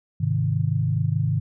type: chord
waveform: sine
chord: Ab major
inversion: none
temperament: equal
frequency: 103.83 / 130.81 / 155.56 Hz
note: Ab2 / C3 / Eb3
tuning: 0 / 0 / 0 cents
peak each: -24 dBFS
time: 0.2-1.4 s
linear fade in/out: 10 ms
effects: none